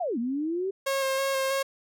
sine linear two-way sweep, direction down then up, 765 to 224.3 to 395.8 Hz, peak -26 dBFS, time 0-0.71 s, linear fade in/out 10 ms, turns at 0.18 s
sawtooth tone with vibrato, 539 Hz, C#5, 49 cents flat, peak -21 dBFS, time 0.86-1.63 s, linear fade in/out 10 ms, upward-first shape square, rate 3.1 Hz, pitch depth 16 cents each way
effects none

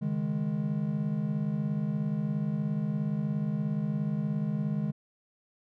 triangle chord, C# suspended second, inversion none, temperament equal, 138.59 / 155.56 / 207.7 Hz, C#3 / D#3 / G#3, 0 / 0 / 0 cents, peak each -34 / -29 / -29 dBFS, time 0.01-4.92 s, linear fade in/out 20 ms, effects none

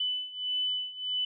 sine beating tone pair, 2998 / 2999.6 Hz, F#7 / F#7, +22 / +23 cents, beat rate 1.6 Hz, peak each -34 / -31 dBFS, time 0-1.25 s, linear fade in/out 5 ms, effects none

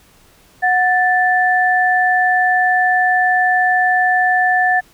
sine tone pair together, 733.2 / 1760 Hz, F#5 / A6, -16 / 0 cents, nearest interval octave + minor third, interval 1516 cents, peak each -14 dBFS, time 0.62-4.81 s, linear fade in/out 20 ms, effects pink hiss -50 dBFS RMS until 4.93 s

